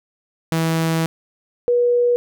sawtooth / sine tone pair in turn, 162.9 / 484.1 Hz, E3 / B4, -20 / -35 cents, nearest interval octave + perfect fifth, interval 1885 cents, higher second, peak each -13 dBFS, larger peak neither, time 0.52-1.06 / 1.68-2.16 s, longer first, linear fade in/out 0 ms, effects none

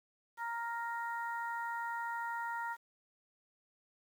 harmonic tone, 466.2 Hz, A#4, in tune, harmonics 2 / 3 / 4, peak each -38 / -42 / -44 dBFS, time 0.37-2.77 s, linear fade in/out 50 ms, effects 10-bit

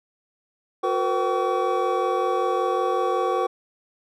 triangle tone cluster, 362.3 / 460.7 / 506 / 768 / 1133 Hz, F#4 / A#4 / B4 / G5 / C#6, -36 / -20 / +42 / -36 / +37 cents, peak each -25 dBFS, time 0.83-3.47 s, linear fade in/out 10 ms, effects none

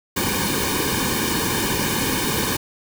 pink noise with comb filter, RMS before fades -22 dBFS, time 0.16-2.57 s, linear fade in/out 10 ms, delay 1.5 ms, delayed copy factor -1, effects none

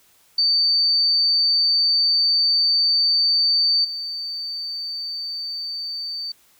sine tone with level steps, 4582 Hz, D8, 44 cents flat, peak -15 / -26 dBFS, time 0.38-6.32 s, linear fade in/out 5 ms, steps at 3.84 s, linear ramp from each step 10 ms, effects white hiss -57 dBFS RMS until 6.59 s

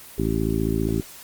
harmonic tone, 55 Hz, A1, in tune, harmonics 1 / 2 / 3 / 4 / 5 / 6 / 7, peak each -28 / -28 / -28 / -28 / -28 / -28 / -28 dBFS, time 0.18-1.01 s, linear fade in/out 5 ms, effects white hiss -43 dBFS RMS until 1.23 s + Opus 24 kbps

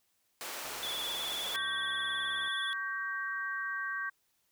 pink high-pass noise, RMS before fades -41 dBFS, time 0.41-1.56 s, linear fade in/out 0 ms, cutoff 560 Hz, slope 12 dB/octave
click train, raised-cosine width 0.5 ms, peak -36 dBFS, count 129, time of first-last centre 0.65-2.476 s, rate 70.1 Hz
triangle tone with vibrato, 3425 Hz, A7, 47 cents flat, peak -34 dBFS, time 0.83-2.73 s, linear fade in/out 0 ms, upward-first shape sine, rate 19 Hz, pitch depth 48 cents each way
sine chord, G diminished, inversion second, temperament just, 1128.9 / 1568 / 1881.6 Hz, Db6 / G6 / Bb6, +31 / 0 / +16 cents, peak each -40 / -35 / -41 dBFS, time 1.54-4.1 s, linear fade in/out 10 ms
effects white hiss -75 dBFS RMS until 4.51 s

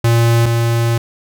square tone pair in turn, 116.54 / 116.54 Hz, A#2 / A#2, 0 / 0 cents, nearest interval unison, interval 0 cents, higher neither, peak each -10 / -13 dBFS, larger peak first, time 0.04-0.46 / 0.46-0.98 s, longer second, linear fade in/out 5 ms, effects none

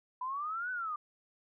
sine exponential two-way sweep, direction up then down, 987.8 to 1519 to 1185 Hz, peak -34 dBFS, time 0.21-0.96 s, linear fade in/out 5 ms, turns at 0.71 s, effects none

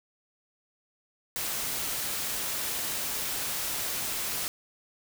white noise, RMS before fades -32 dBFS, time 1.36-4.48 s, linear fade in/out 0 ms, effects none

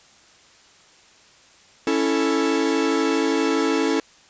45% pulse chord, A major, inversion first, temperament equal, 277.2 / 329.6 / 440 Hz, C#4 / E4 / A4, 0 / 0 / 0 cents, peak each -23 dBFS, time 1.87-4 s, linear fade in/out 2 ms, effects white hiss -52 dBFS RMS until 4.29 s + resampled to 16000 Hz

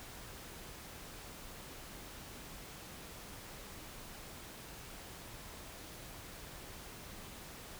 silence, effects pink hiss -50 dBFS RMS until 7.79 s

